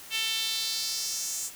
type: tone with high-pass filter sweep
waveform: sawtooth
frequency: 444.6 Hz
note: A4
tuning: 18 cents sharp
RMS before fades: -31 dBFS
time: 0.1-1.51 s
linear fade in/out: 50 ms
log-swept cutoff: 2800 to 7400 Hz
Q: 3
effects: white hiss -46 dBFS RMS until 1.55 s